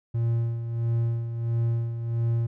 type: tone with tremolo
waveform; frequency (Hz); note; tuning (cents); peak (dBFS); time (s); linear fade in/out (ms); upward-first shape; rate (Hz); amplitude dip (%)
triangle; 116.3; A#2; -4; -19; 0.14-2.47; 10; sine; 1.5; 60
effects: none